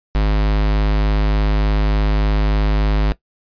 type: tone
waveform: square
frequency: 51.7 Hz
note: G#1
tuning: 7 cents flat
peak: -14 dBFS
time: 0.15-3.12 s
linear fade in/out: 0 ms
effects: noise-tail reverb RT60 0.1 s tail -17 dB re dry + resampled to 11025 Hz